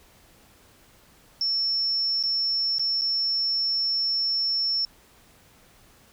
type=tone with dropouts; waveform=sine; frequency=5400 Hz; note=E8; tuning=41 cents sharp; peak=-22 dBFS; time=1.41-4.85 s; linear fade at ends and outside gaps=1 ms; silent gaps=2.228-2.236 / 2.784-2.795 / 3.012-3.018 s; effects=pink hiss -56 dBFS RMS until 6.12 s